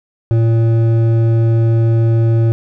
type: tone with hard clipping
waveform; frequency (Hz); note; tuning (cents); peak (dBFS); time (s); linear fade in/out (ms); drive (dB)
sine; 114.2; A#2; -35; -11; 0.31-2.52; 0; 9
effects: none